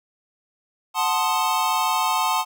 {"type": "chord", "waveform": "square", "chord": "F# diminished seventh", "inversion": "none", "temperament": "equal", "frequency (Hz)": [740, 880, 1046.5, 1244.5], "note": ["F#5", "A5", "C6", "Eb6"], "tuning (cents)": [0, 0, 0, 0], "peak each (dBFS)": [-28, -24, -25, -28], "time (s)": [0.94, 2.45], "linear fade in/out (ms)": 50, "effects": []}